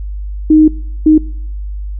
sine tone bursts at uneven times, 310 Hz, D#4, 6 cents flat, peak -3 dBFS, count 2, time 0.5-0.68 / 1.06-1.18 s, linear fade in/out 5 ms, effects noise-tail reverb RT60 0.8 s tail -25 dB re dry + added 50 Hz sine -19 dBFS peak until 1.99 s

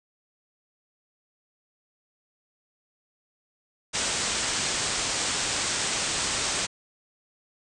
white low-pass noise, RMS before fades -28 dBFS, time 3.93-6.67 s, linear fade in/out 20 ms, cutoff 8700 Hz, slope 96 dB/octave, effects none

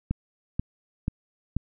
click train, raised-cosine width 5 ms, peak -13 dBFS, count 4, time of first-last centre 0.11-1.566 s, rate 2.06 Hz, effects none

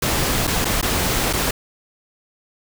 pink noise with dropouts, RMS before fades -20 dBFS, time 0.02-1.51 s, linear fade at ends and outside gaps 5 ms, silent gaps 0.471-0.475 / 0.647-0.652 / 0.814-0.826 / 1.33-1.333 s, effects none

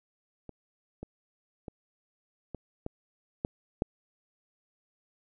clicks, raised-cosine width 2 ms, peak -29 / -26 / -26 / -24 / -21 / -16 / -13 dBFS, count 7, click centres 0.493 / 1.03 / 1.682 / 2.547 / 2.864 / 3.449 / 3.821 s, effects none

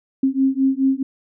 sine beating tone pair, 265.3 / 270 Hz, C4 / C#4, +24 / -45 cents, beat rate 4.7 Hz, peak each -18 dBFS, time 0.23-1.03 s, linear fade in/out 5 ms, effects none

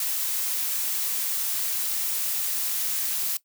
blue noise, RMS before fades -27 dBFS, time 0-3.37 s, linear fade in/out 2 ms, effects noise-tail reverb RT60 0.1 s tail -18 dB re dry

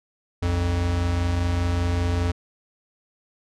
square tone pair together, 62.29 / 87.31 Hz, B1 / F2, +15 / 0 cents, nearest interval tritone, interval 585 cents, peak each -29 / -22 dBFS, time 0.42-2.32 s, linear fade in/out 10 ms, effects low-pass 7000 Hz 12 dB/octave

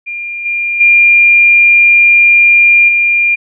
sine tone with level steps, 2400 Hz, D7, 37 cents sharp, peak -18 / -12 / -3 / -7 dBFS, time 0.06-3.36 s, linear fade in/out 20 ms, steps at 0.45 / 0.8 / 2.88 s, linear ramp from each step 10 ms, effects none

